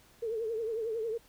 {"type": "tone with vibrato", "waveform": "sine", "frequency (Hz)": 449.2, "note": "A4", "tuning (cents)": 36, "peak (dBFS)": -31, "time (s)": [0.22, 1.18], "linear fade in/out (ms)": 10, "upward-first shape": "triangle", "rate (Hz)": 11, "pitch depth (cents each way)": 99, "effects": ["pink hiss -61 dBFS RMS until 1.28 s"]}